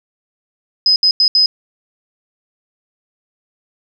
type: tone bursts at uneven times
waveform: sine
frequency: 5040 Hz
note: D#8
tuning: 21 cents sharp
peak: -8 dBFS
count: 4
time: 0.86-0.96 / 1.03-1.11 / 1.2-1.28 / 1.35-1.46 s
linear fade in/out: 2 ms
effects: 8-bit